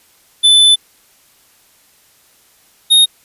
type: tone pair in turn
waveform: square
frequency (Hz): 3509 / 3718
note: A7 / A#7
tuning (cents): -5 / -5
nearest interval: minor second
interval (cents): 100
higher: second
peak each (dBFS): -6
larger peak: neither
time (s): 0.43-0.76 / 2.9-3.06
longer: first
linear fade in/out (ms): 20
effects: white hiss -51 dBFS RMS until 3.24 s + resampled to 32000 Hz